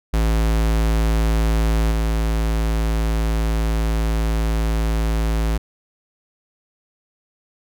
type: tone with level steps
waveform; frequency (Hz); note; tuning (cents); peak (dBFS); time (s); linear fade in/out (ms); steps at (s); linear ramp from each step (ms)
square; 55; A1; 0; -16 / -18; 0.13-5.58; 10; 1.91; 10
effects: none